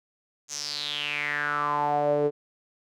sawtooth tone with band-pass filter sweep, 146.83 Hz, D3, in tune, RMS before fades -27 dBFS, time 0.48-2.31 s, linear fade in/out 50 ms, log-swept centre 6600 to 430 Hz, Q 6.5, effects none

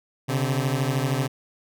sawtooth beating tone pair, 130 / 143 Hz, C3 / D3, -11 / -46 cents, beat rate 13 Hz, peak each -20 / -22 dBFS, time 0.28-1.28 s, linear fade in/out 20 ms, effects none

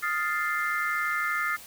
sine chord, F dominant seventh, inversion third, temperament equal, 1244.5 / 1396.9 / 1760 / 2093 Hz, Eb6 / F6 / A6 / C7, 0 / 0 / 0 / 0 cents, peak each -31 dBFS, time 0.02-1.57 s, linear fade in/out 20 ms, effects white hiss -46 dBFS RMS until 1.66 s

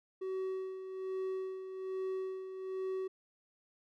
triangle tone with tremolo, 378 Hz, F#4, 37 cents sharp, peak -32 dBFS, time 0.21-3.08 s, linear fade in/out 10 ms, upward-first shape sine, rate 1.2 Hz, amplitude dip 60%, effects none

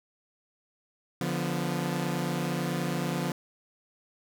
sawtooth chord, B diminished, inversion first, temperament equal with one note detuned, 145.4 / 174.61 / 246.9 Hz, D3 / F3 / B3, -17 / 0 / 0 cents, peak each -29 / -27 / -31 dBFS, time 1.21-3.32 s, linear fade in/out 2 ms, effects none

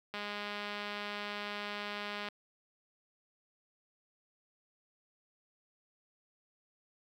click train, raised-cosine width 0.3 ms, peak -24 dBFS, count 443, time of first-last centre 0.14-2.286 s, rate 206 Hz, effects high-pass 80 Hz 12 dB/octave + 10-bit

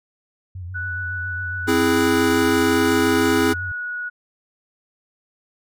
sine tone with vibrato, 89.9 Hz, F#2, 49 cents flat, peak -29 dBFS, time 0.55-3.72 s, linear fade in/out 5 ms, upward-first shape sine, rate 7.2 Hz, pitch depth 75 cents each way
sine tone with pitch glide, 1480 to 1460.5 Hz, F#6 to F#6, 0 to -23 cents, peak -25 dBFS, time 0.74-4.1 s, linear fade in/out 20 ms, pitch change -23 cents, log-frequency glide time 1.74-3.63 s
square chord, C augmented, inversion none, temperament equal, 261.6 / 329.6 / 415.3 Hz, C4 / E4 / G#4, 0 / 0 / 0 cents, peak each -21 dBFS, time 1.67-3.54 s, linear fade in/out 20 ms
effects none

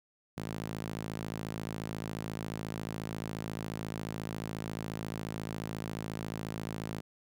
sawtooth tone with high-pass filter, 54.2 Hz, A1, 25 cents flat, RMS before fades -39 dBFS, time 0.37-7.01 s, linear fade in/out 10 ms, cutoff 150 Hz, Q 1.3, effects none

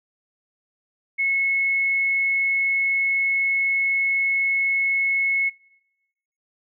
sine tone, 2188 Hz, C#7, 23 cents flat, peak -19 dBFS, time 1.18-5.5 s, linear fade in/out 20 ms, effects noise-tail reverb RT60 1.0 s tail -22 dB re dry

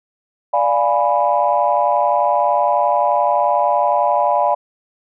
sine chord, D diminished seventh, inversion none, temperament equal, 587.3 / 698.5 / 830.6 / 987.8 Hz, D5 / F5 / Ab5 / Cb6, 0 / 0 / 0 / 0 cents, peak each -18 dBFS, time 0.53-4.55 s, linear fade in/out 10 ms, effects tanh soft clip ceiling -2 dBFS

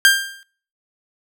sawtooth tone with exponential decay, 1593 Hz, G6, 27 cents sharp, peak -3 dBFS, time 0.05-0.43 s, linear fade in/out 0 ms, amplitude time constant 82 ms, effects noise-tail reverb RT60 0.5 s tail -24 dB re dry

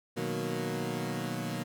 20% pulse chord, B major seventh, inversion none, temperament equal, 123.47 / 155.56 / 185 / 233.1 Hz, B2 / D#3 / F#3 / A#3, 0 / 0 / 0 / 0 cents, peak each -33 dBFS, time 0.16-1.64 s, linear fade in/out 20 ms, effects none

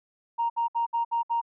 sine tone bursts, 932.3 Hz, A#5, in tune, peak -22 dBFS, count 6, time 0.38-1.415 s, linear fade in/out 20 ms, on 120 ms, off 63 ms, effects tanh soft clip ceiling -18 dBFS

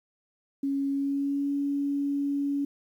sine tone with pitch glide, 276.8 to 282.5 Hz, C#4 to C#4, -2 to +33 cents, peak -25 dBFS, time 0.63-2.65 s, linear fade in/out 5 ms, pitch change +35 cents, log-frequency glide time 0.89-1.52 s, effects 10-bit

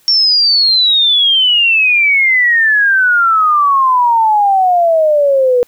sine exponential sweep, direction down, 5500 to 482 Hz, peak -7 dBFS, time 0.08-5.63 s, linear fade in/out 0 ms, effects white hiss -51 dBFS RMS until 5.67 s

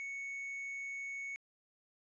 triangle tone, 2217 Hz, C#7, in tune, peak -38 dBFS, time 0-1.36 s, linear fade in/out 0 ms, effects resampled to 22050 Hz

